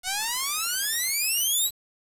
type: exponential sweep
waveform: 5% pulse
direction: up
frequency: 717 to 4028 Hz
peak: -14 dBFS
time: 0.03-1.71 s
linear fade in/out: 50 ms
effects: resampled to 32000 Hz + 7-bit